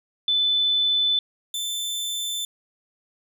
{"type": "tone pair in turn", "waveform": ["sine", "sawtooth"], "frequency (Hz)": [3508, 3536], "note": ["A7", "A7"], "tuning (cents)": [-6, 8], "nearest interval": "unison", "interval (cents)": 14, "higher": "second", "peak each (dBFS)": [-18, -23], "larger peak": "first", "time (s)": [[0.28, 1.19], [1.54, 2.45]], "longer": "neither", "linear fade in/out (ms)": 2, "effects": []}